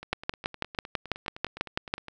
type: two click trains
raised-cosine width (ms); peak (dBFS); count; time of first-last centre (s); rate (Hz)
0.3; -10 / -24; 12 / 21; 0.13-1.939 / 0.03-2.083; 6.08 / 9.74
effects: none